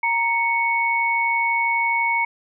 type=tone pair together; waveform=sine; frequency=932.3 / 2217 Hz; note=A#5 / C#7; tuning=0 / 0 cents; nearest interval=octave + minor third; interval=1500 cents; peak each=-21 / -20 dBFS; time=0.03-2.25 s; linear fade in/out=5 ms; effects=none